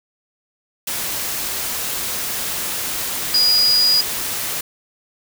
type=tone in noise; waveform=sine; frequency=4900 Hz; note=D#8; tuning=27 cents flat; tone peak=-12 dBFS; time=3.34-4.01 s; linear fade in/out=5 ms; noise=white; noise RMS=-24 dBFS; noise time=0.87-4.61 s; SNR=+9 dB; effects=none